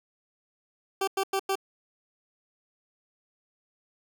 20% pulse tone bursts, 388.2 Hz, G4, 17 cents flat, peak -20 dBFS, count 4, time 1.01-1.555 s, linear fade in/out 5 ms, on 65 ms, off 95 ms, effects none

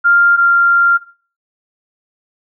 sine tone pair in turn, 1396.9 / 1389.3 Hz, F6 / F6, 0 / -9 cents, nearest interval unison, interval 9 cents, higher first, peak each -7 dBFS, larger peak neither, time 0.04-0.37 / 0.37-0.98 s, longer second, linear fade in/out 20 ms, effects noise-tail reverb RT60 0.4 s tail -17 dB re dry

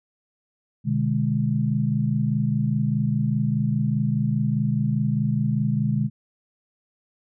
sine chord, G# diminished, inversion first, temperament just, 124.59 / 149.51 / 207.7 Hz, B2 / D3 / G#3, +16 / +31 / 0 cents, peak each -24 dBFS, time 0.84-6.1 s, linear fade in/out 50 ms, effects none

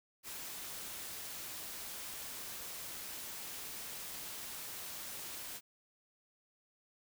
white noise, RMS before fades -45 dBFS, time 0.23-5.61 s, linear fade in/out 50 ms, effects none

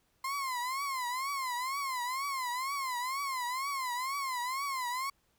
35% pulse tone with vibrato, 1046.5 Hz, C6, in tune, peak -31 dBFS, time 0.24-5.1 s, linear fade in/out 5 ms, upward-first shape triangle, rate 2.1 Hz, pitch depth 160 cents each way, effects pink hiss -73 dBFS RMS until 5.38 s

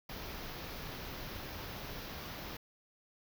pink band-stop noise, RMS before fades -44 dBFS, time 0.09-2.57 s, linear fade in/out 5 ms, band 5900 to 12000 Hz, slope 48 dB/octave, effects none

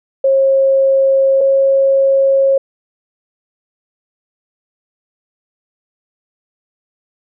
sine tone pair in turn, 540 / 543.1 Hz, C#5 / C#5, -45 / -36 cents, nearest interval unison, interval 9 cents, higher second, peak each -8 dBFS, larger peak neither, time 0.24-1.41 / 1.41-2.58 s, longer neither, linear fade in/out 5 ms, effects none

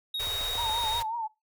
triangle tone with pitch glide, 3764 to 3738 Hz, A#7 to A#7, +16 to +4 cents, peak -28 dBFS, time 0.14-1 s, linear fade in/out 5 ms, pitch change -12 cents, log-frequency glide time 0.59-0.65 s
pink band-stop noise, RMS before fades -37 dBFS, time 0.19-1.03 s, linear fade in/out 10 ms, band 110 to 410 Hz, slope 96 dB/octave
click train, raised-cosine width 1 ms, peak -29 dBFS, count 5, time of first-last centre 0.27-0.84 s, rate 7.02 Hz
sine tone with vibrato, 908 Hz, A#5, 46 cents flat, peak -29 dBFS, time 0.57-1.28 s, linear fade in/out 20 ms, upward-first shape triangle, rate 5.5 Hz, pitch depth 100 cents each way
effects noise-tail reverb RT60 0.2 s tail -20 dB re dry

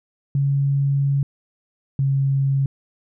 sine tone pair in turn, 139.4 / 136.85 Hz, C#3 / C#3, +10 / -22 cents, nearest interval unison, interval 32 cents, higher first, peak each -16 dBFS, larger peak neither, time 0.35-1.23 / 1.99-2.66 s, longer first, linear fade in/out 2 ms, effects none

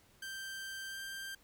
sawtooth tone with pitch glide, 1568 to 1578 Hz, G6 to G6, 0 to +11 cents, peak -38 dBFS, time 0.22-1.35 s, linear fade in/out 5 ms, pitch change +11 cents, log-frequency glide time 0.88-0.97 s, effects pink hiss -66 dBFS RMS until 1.43 s

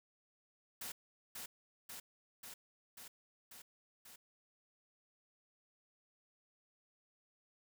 white noise with echo, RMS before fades -45 dBFS, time 0.81-0.92 s, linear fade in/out 5 ms, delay 540 ms, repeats 6, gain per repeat -2 dB, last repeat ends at 4.16 s, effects none

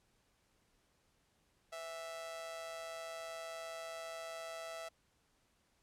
sawtooth tone with amplitude modulation, 659.3 Hz, E5, in tune, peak -37 dBFS, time 1.72-4.89 s, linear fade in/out 10 ms, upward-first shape sine, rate 155 Hz, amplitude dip 60%, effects pink hiss -75 dBFS RMS until 5.82 s + low-pass 11000 Hz 12 dB/octave

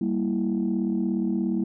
sine chord, E diminished, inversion first, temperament equal, 196 / 233.1 / 329.6 Hz, G3 / Bb3 / E4, 0 / 0 / 0 cents, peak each -25 / -26 / -27 dBFS, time 0.01-1.64 s, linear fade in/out 5 ms, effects tanh soft clip ceiling -16 dBFS

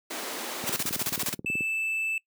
pink high-pass noise, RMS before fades -35 dBFS, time 0.1-0.77 s, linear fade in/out 10 ms, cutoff 260 Hz, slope 24 dB/octave
click train, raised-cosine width 3 ms, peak -21 dBFS, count 19, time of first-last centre 0.64-1.608 s, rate 18.6 Hz
white noise with tremolo, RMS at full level -28 dBFS, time 0.66-1.35 s, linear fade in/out 20 ms, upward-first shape square, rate 15 Hz, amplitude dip 75%
triangle tone, 2637 Hz, E7, in tune, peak -25 dBFS, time 1.46-2.18 s, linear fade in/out 2 ms
effects noise-tail reverb RT60 0.1 s tail -22 dB re dry + high-pass 150 Hz 12 dB/octave

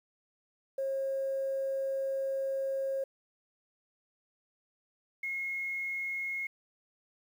sine tone pair in turn, 540 / 2160 Hz, C#5 / C#7, -45 / -45 cents, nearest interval 2 octaves, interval 2400 cents, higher second, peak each -29 / -32 dBFS, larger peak first, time 0.78-3.04 / 5.23-6.47 s, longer first, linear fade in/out 5 ms, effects tanh soft clip ceiling -26 dBFS + 10-bit

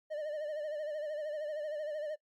triangle tone with vibrato, 604 Hz, D5, 48 cents sharp, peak -33 dBFS, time 0.1-2.16 s, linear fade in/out 20 ms, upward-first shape sine, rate 13 Hz, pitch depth 64 cents each way, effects noise-tail reverb RT60 0.1 s tail -20 dB re dry + MP3 64 kbps

